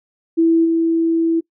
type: tone with level steps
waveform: sine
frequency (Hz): 329.6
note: E4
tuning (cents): 0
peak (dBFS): -10 / -13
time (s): 0.37-1.41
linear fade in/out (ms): 20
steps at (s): 0.64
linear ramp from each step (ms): 20
effects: noise-tail reverb RT60 0.1 s tail -22 dB re dry